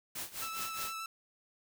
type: noise with tremolo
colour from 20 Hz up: white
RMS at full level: -39 dBFS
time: 0.15-0.93 s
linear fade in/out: 5 ms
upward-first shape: sine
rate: 4.8 Hz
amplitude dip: 85%
type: tone with vibrato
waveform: sawtooth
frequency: 1318.5 Hz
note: E6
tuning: in tune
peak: -35 dBFS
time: 0.42-1.06 s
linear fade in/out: 2 ms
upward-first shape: square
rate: 8.6 Hz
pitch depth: 11 cents each way
effects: none